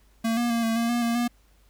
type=tone with pitch steps; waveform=square; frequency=227 / 238.5 / 232.2 / 226.1 / 232.4 / 238.9 / 233.3 / 239.9 Hz; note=A#3 / A#3 / A#3 / A3 / A#3 / A#3 / A#3 / A#3; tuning=-46 / +40 / -7 / +47 / -5 / +43 / +2 / +50 cents; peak=-23 dBFS; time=0.24-1.28 s; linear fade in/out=10 ms; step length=130 ms; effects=added 50 Hz sine -57 dBFS peak until 1.69 s + pink hiss -64 dBFS RMS until 1.69 s